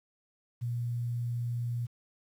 sine tone with quantisation, 119.5 Hz, A#2, 43 cents sharp, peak -30 dBFS, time 0.61-1.87 s, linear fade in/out 20 ms, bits 10, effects none

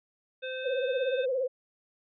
harmonic tone, 517 Hz, C5, 21 cents flat, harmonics 1 / 3 / 5 / 7, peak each -35 / -40 / -42 / -43 dBFS, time 0.42-1.26 s, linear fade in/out 20 ms
sine tone with vibrato, 517 Hz, C5, 21 cents flat, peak -26 dBFS, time 0.64-1.48 s, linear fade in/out 20 ms, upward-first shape sine, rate 17 Hz, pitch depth 92 cents each way
effects none

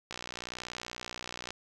click train, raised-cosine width 0.2 ms, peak -21 dBFS, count 86, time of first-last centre 0.11-1.506 s, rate 60.9 Hz, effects none

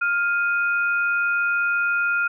sine tone pair together, 1403 / 2489 Hz, F6 / D#7, +8 / 0 cents, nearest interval minor seventh, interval 992 cents, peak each -19 / -28 dBFS, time 0.01-2.28 s, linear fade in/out 10 ms, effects none

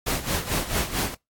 pink noise with tremolo, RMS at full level -24 dBFS, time 0.06-1.15 s, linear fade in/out 10 ms, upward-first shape sine, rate 4.5 Hz, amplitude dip 75%, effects noise-tail reverb RT60 0.2 s tail -25 dB re dry + AAC 64 kbps

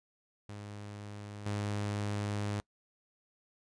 sawtooth tone with level steps, 103.1 Hz, G#2, 12 cents flat, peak -39 / -29 dBFS, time 0.49-2.6 s, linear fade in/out 0 ms, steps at 1.46 s, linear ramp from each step 2 ms, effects noise-tail reverb RT60 0.1 s tail -25 dB re dry + resampled to 22050 Hz

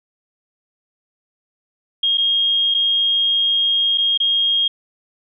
sine tone with dropouts, 3247 Hz, G#7, 40 cents flat, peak -14 dBFS, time 2.03-4.68 s, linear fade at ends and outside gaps 5 ms, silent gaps 2.174-2.18 / 2.742-2.746 / 3.976-3.981 / 4.176-4.201 s, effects none

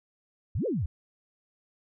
sine exponential two-way sweep, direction up then down, 68.9 to 554.4 to 68.9 Hz, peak -26 dBFS, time 0.55-0.86 s, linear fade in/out 5 ms, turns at 0.66 s, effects none

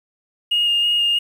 triangle tone with vibrato, 2846 Hz, F7, 32 cents sharp, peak -12 dBFS, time 0.51-1.19 s, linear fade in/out 10 ms, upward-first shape square, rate 3.1 Hz, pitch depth 10 cents each way, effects tanh soft clip ceiling -12 dBFS + 8-bit

